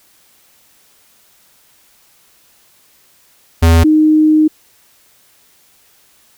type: tone pair in turn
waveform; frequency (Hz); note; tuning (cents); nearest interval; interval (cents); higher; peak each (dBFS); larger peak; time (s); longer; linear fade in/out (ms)
square / sine; 82.8 / 309.3; E2 / D#4; +8 / -10; octave + major seventh; 2282; second; -6; neither; 3.62-3.84 / 3.84-4.48; second; 10
effects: white hiss -51 dBFS RMS until 6.37 s